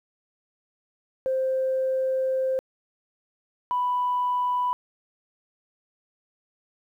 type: tone pair in turn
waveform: sine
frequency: 524 / 989.2 Hz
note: C5 / B5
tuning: +2 / +3 cents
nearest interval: major seventh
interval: 1101 cents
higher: second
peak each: -21 / -21 dBFS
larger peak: neither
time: 1.26-2.59 / 3.71-4.73 s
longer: first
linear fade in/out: 0 ms
effects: tanh soft clip ceiling -17 dBFS + 10-bit

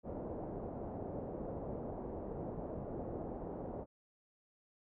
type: low-pass noise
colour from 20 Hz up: white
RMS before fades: -43 dBFS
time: 0.03-3.86 s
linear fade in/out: 50 ms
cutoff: 640 Hz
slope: 24 dB/octave
effects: none

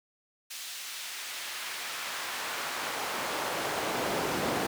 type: noise with high-pass filter sweep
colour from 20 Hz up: brown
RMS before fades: -34 dBFS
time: 0.5-4.67 s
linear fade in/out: 10 ms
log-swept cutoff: 3800 to 310 Hz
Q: 0.72
effects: none

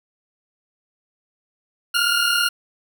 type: tone pair together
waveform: 20% pulse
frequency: 1393 / 1431.3 Hz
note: F6 / F6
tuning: -5 / +42 cents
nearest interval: unison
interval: 47 cents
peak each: -15 dBFS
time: 1.94-2.49 s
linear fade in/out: 10 ms
effects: none

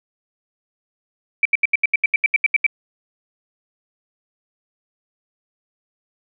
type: tone bursts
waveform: sine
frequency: 2319 Hz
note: D7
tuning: 22 cents flat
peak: -11 dBFS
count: 13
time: 1.43-2.665 s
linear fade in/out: 2 ms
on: 23 ms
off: 78 ms
effects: none

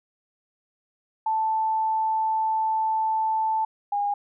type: tone pair in turn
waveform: sine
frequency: 880 / 815.2 Hz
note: A5 / G#5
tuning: 0 / -32 cents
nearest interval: minor second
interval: 132 cents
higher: first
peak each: -21 / -22 dBFS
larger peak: first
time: 1.26-3.65 / 3.92-4.14 s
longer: first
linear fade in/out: 5 ms
effects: none

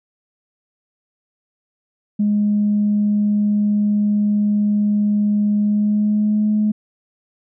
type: tone with pitch glide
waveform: sine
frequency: 207.7 to 212.1 Hz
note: G#3 to G#3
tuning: 0 to +37 cents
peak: -13 dBFS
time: 2.19-6.72 s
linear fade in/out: 10 ms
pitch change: +37 cents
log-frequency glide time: 5.59-6.5 s
effects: tanh soft clip ceiling -9 dBFS

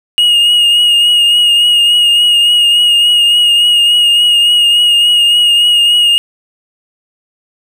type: tone with vibrato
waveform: triangle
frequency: 2867 Hz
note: F7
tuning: 45 cents sharp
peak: -4 dBFS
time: 0.18-6.18 s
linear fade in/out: 0 ms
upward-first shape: triangle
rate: 3.5 Hz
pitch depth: 31 cents each way
effects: none

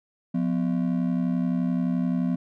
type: ring-modulated tone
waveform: triangle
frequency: 213.5 Hz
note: G#3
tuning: 48 cents sharp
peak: -17 dBFS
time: 0.34-2.36 s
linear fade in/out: 10 ms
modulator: 35.8 Hz
effects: none

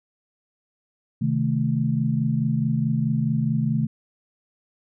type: chord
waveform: sine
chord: A diminished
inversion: first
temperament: equal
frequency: 130.81 / 155.56 / 220 Hz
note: C3 / Eb3 / A3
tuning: 0 / 0 / 0 cents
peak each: -24 dBFS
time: 1.21-3.87 s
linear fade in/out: 10 ms
effects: none

